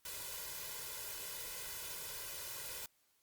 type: noise with comb filter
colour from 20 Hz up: white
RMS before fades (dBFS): -45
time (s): 0.05-2.86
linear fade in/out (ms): 2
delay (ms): 2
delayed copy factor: +0.8
effects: white hiss -75 dBFS RMS until 3.22 s + Opus 48 kbps